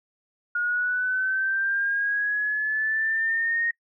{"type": "linear sweep", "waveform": "sine", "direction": "up", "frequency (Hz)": [1431, 1864.7], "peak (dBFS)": -22, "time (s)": [0.55, 3.71], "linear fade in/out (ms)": 5, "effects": ["noise-tail reverb RT60 0.1 s tail -23 dB re dry"]}